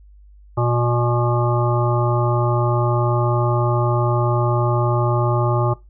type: harmonic tone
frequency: 120.4 Hz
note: B2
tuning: 44 cents flat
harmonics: 1 / 3 / 5 / 7 / 9 / 10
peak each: -18 / -23 / -25 / -26 / -28 / -28 dBFS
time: 0.57-5.74 s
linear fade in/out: 10 ms
effects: noise-tail reverb RT60 0.2 s tail -18 dB re dry + added 50 Hz sine -43 dBFS peak until 5.89 s